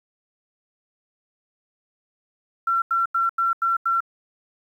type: tone bursts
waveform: sine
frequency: 1357 Hz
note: E6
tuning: 50 cents sharp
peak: -18 dBFS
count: 6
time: 2.67-4.005 s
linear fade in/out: 5 ms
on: 150 ms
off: 87 ms
effects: 9-bit